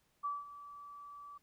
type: tone with ADSR envelope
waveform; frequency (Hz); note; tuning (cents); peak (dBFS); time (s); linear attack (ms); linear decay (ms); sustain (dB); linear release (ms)
sine; 1154; D6; -31; -33; 0.23-1.38; 22; 190; -15; 8
effects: pink hiss -75 dBFS RMS until 1.42 s